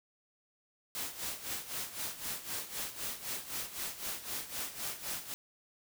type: noise with tremolo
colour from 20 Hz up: white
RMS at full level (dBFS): -37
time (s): 0.95-5.34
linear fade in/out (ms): 0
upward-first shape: sine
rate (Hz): 3.9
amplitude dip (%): 75
effects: none